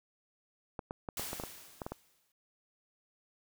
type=clicks; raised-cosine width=1 ms; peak=-24 dBFS; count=10; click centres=0.792 / 0.909 / 1.088 / 1.196 / 1.331 / 1.399 / 1.437 / 1.818 / 1.865 / 1.92 s
type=noise with exponential decay; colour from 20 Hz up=white; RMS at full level=-38 dBFS; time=1.17-2.32 s; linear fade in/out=2 ms; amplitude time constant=250 ms
effects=none